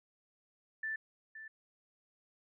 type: tone with echo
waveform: sine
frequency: 1764 Hz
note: A6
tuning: 4 cents sharp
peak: -35 dBFS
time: 0.83-0.96 s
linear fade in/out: 5 ms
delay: 520 ms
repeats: 1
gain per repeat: -11 dB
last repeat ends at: 1.48 s
effects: none